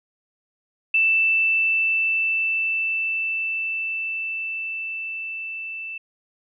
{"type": "tone with level ramp", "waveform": "sine", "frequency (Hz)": 2654, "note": "E7", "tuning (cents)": 11, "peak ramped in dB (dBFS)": [-15, -30], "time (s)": [0.94, 5.98], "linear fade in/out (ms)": 5, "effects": []}